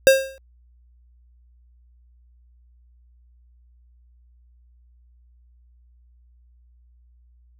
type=tone with exponential decay; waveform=square; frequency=535 Hz; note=C5; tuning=38 cents sharp; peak=-7 dBFS; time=0.07-0.38 s; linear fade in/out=0 ms; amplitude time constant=67 ms; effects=added 60 Hz sine -52 dBFS peak until 7.59 s